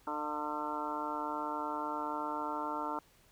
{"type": "harmonic tone with a mistuned harmonic", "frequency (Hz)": 150.2, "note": "D3", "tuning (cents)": 39, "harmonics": [2, 3, 4, 5, 6, 7, 8, 9], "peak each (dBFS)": [-42, -47, -45, -47, -38, -43, -45, -42], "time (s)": [0.07, 2.99], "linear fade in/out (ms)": 2, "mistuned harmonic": 5, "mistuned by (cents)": -66, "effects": ["pink hiss -65 dBFS RMS until 3.31 s"]}